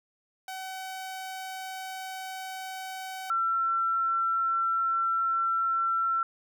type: tone pair in turn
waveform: sawtooth / sine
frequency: 757 / 1348.8 Hz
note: F#5 / E6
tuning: +39 / +39 cents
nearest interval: minor seventh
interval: 1000 cents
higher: second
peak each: -32 / -24 dBFS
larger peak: second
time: 0.48-3.3 / 3.3-6.23 s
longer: second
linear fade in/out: 2 ms
effects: none